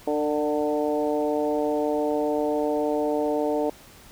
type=harmonic tone with a mistuned harmonic; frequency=149 Hz; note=D3; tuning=25 cents sharp; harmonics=2 / 3 / 4 / 5 / 6; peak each=-27 / -26 / -27 / -32 / -34 dBFS; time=0.07-3.7 s; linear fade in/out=5 ms; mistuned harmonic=3; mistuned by=+15 cents; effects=pink hiss -49 dBFS RMS until 4.11 s